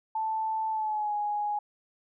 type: tone with pitch glide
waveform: sine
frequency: 880 to 831.6 Hz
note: A5 to G#5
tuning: 0 to +2 cents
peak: -27 dBFS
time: 0.15-1.59 s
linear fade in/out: 5 ms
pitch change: -98 cents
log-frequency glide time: 0.7-1.14 s
effects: none